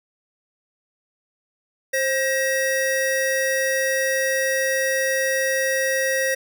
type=tone pair together; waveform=square; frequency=530.6 / 1900 Hz; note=C5 / A#6; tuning=+24 / +33 cents; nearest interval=octave + minor seventh; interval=2209 cents; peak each=-23 dBFS; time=1.93-6.35 s; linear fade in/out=10 ms; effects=none